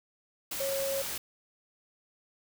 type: tone in noise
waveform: sine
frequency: 547 Hz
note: C#5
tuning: 23 cents flat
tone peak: -30 dBFS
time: 0.6-1.02 s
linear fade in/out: 5 ms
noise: white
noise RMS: -36 dBFS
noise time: 0.51-1.18 s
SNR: +3 dB
effects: none